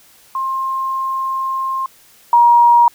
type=tone pair in turn; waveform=sine; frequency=1061 / 949.6 Hz; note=C6 / A#5; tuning=+24 / +32 cents; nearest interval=major second; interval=192 cents; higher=first; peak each=-17 / -6 dBFS; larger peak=second; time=0.35-1.86 / 2.33-2.88 s; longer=first; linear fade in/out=2 ms; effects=white hiss -48 dBFS RMS until 2.94 s